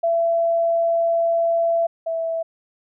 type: tone pair in turn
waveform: sine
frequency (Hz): 671 / 658.3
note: E5 / E5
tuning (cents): +31 / -3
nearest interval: unison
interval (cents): 34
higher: first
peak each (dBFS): -16 / -21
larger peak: first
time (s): 0.03-1.87 / 2.06-2.43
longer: first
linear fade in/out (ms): 10
effects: none